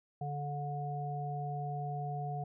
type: harmonic tone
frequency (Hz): 144.9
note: D3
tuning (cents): -23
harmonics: 1 / 3 / 5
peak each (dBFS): -37 / -47 / -39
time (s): 0.21-2.44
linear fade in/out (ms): 5
effects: none